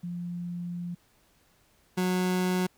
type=tone pair in turn; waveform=sine / 30% pulse; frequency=174.61 / 182.91 Hz; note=F3 / F#3; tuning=0 / -20 cents; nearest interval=minor second; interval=80 cents; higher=second; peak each=-32 / -22 dBFS; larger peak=second; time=0.03-0.95 / 1.97-2.67 s; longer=first; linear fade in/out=10 ms; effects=pink hiss -65 dBFS RMS until 2.77 s